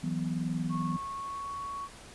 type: chord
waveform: sine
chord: E suspended second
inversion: none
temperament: just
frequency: 164.81 / 185.42 / 247.2 Hz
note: E3 / F#3 / B3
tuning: 0 / +4 / +2 cents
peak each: -32 / -35 / -35 dBFS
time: 0.03-0.97 s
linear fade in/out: 10 ms
type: tone with pitch glide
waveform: sine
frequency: 1100 to 1114.7 Hz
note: C#6 to C#6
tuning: -14 to +9 cents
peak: -35 dBFS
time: 0.69-1.89 s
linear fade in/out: 50 ms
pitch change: +23 cents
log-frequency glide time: 1.14-1.49 s
effects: pink hiss -50 dBFS RMS until 2.14 s + resampled to 24000 Hz